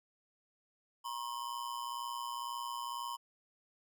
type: ring-modulated tone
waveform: square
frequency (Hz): 1014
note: B5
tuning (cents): +45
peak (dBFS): -36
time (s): 1.04-3.17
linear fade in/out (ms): 20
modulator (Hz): 61
effects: none

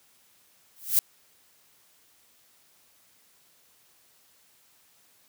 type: noise with exponential growth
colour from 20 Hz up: violet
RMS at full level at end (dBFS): -17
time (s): 0.76-0.99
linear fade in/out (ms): 2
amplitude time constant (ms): 48
effects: white hiss -62 dBFS RMS until 5.28 s + high-pass 60 Hz 12 dB/octave

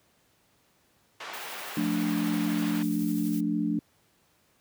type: band-pass noise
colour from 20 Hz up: pink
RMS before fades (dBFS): -40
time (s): 1.2-2.83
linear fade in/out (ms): 5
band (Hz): 710 to 3700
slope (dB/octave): 12
type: noise with tremolo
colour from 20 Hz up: blue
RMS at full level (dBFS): -42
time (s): 1.33-3.41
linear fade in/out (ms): 10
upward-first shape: sine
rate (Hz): 12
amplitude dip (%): 30
type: chord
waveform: sine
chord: D minor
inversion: first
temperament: just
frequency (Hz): 176.2 / 220.2 / 293.7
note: F3 / A3 / D4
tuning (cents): +16 / +2 / 0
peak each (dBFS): -31 / -29 / -28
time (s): 1.77-3.79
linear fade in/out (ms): 2
effects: pink hiss -66 dBFS RMS until 4.6 s + high-pass 80 Hz 12 dB/octave

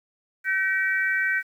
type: tone cluster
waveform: sine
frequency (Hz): 1531 / 1905 / 2299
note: G6 / A#6 / D7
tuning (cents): -41 / +37 / -37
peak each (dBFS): -23 / -26 / -30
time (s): 0.44-1.43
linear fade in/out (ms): 50
effects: 9-bit

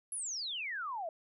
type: exponential sweep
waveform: sine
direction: down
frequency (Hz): 11175 to 622.3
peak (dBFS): -36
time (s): 0.12-1.09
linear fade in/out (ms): 2
effects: none

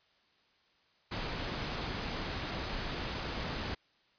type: noise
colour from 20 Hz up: pink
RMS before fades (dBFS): -37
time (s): 1.11-3.75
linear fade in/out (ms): 10
effects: white hiss -69 dBFS RMS until 4.18 s + resampled to 11025 Hz

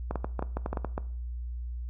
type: clicks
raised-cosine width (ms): 1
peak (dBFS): -17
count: 11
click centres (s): 0.11 / 0.157 / 0.245 / 0.393 / 0.425 / 0.57 / 0.661 / 0.73 / 0.772 / 0.847 / 0.979
effects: noise-tail reverb RT60 0.5 s tail -18 dB re dry + added 60 Hz sine -33 dBFS peak until 1.89 s

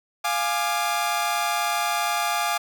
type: chord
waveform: sawtooth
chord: D diminished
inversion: first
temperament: equal with one note detuned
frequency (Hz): 698.5 / 830.6 / 1191.7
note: F5 / Ab5 / D6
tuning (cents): 0 / 0 / +25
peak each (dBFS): -23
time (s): 0.24-2.58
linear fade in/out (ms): 10
effects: none

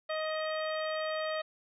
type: harmonic tone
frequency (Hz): 626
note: D#5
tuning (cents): +10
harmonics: 1 / 2 / 3 / 4 / 5 / 6 / 7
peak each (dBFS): -33 / -39 / -40 / -47 / -46 / -47 / -49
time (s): 0.09-1.42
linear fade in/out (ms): 10
effects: none

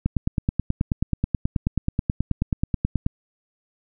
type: click train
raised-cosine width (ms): 5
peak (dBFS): -8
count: 29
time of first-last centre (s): 0.06-3.064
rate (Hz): 9.32
effects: none

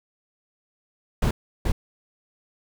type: noise bursts at uneven times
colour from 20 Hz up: brown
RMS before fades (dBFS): -21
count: 2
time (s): 1.22-1.31 / 1.65-1.72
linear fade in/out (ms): 5
effects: none

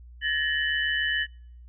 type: tone cluster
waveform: sine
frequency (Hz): 1719 / 1866 / 2988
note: A6 / A#6 / F#7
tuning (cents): -41 / +1 / +16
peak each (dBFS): -27 / -28 / -29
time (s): 0.21-1.27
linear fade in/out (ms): 50
effects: noise-tail reverb RT60 0.6 s tail -26 dB re dry + added 60 Hz sine -44 dBFS peak until 1.68 s

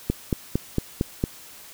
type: click train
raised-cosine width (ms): 3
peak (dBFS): -8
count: 6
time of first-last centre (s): 0.1-1.239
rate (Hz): 4.39
effects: white hiss -45 dBFS RMS until 1.73 s

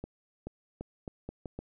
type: accelerating click train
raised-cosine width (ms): 2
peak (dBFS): -25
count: 7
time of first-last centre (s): 0.04-1.59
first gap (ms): 430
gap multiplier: 0.79
effects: none

